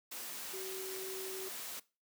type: tone in noise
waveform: sine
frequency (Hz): 380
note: F#4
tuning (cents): +46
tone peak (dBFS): -42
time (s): 0.53-1.49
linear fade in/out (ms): 10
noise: white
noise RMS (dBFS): -44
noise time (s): 0.11-1.8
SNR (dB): -1
effects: noise-tail reverb RT60 0.3 s tail -20 dB re dry + high-pass 200 Hz 12 dB/octave